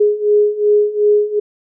sine beating tone pair, 415.3 / 418 Hz, G#4 / G#4, 0 / +11 cents, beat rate 2.7 Hz, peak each -15 / -12 dBFS, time 0-1.4 s, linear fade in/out 10 ms, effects none

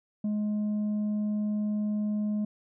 sine tone with tanh clipping, 210 Hz, G#3, 19 cents sharp, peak -27 dBFS, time 0.24-2.45 s, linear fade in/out 5 ms, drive 3 dB, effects none

